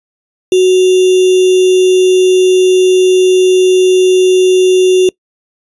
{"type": "tone with sample-and-hold", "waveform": "sine", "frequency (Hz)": 370, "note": "F#4", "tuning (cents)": 0, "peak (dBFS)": -4, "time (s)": [0.52, 5.09], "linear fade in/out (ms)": 2, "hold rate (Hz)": 3150, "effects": ["noise-tail reverb RT60 0.1 s tail -25 dB re dry", "resampled to 22050 Hz"]}